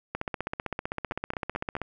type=two click trains; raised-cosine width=0.5 ms; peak=-19 / -15 dBFS; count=4 / 27; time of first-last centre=1.12-1.767 / 0.15-1.817 s; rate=4.64 / 15.6 Hz; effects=none